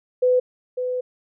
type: tone pair in turn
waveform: sine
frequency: 502 / 502 Hz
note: B4 / B4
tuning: +28 / +28 cents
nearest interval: unison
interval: 0 cents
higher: neither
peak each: -14 / -22 dBFS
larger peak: first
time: 0.22-0.4 / 0.77-1.01 s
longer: second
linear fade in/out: 10 ms
effects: none